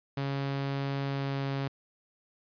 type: tone with pitch glide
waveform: sawtooth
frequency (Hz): 138.4 to 137.36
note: C#3 to C#3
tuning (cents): -2 to -15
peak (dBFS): -26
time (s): 0.17-1.68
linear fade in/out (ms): 5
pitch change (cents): -13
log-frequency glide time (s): 1.06-1.5
effects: resampled to 11025 Hz